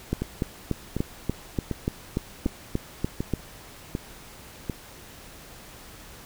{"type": "two click trains", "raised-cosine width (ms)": 3, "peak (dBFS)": [-14, -11], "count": [7, 12], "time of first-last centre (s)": [[0.22, 4.698], [0.13, 3.337]], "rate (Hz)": [1.34, 3.43], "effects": ["pink hiss -46 dBFS RMS until 6.25 s"]}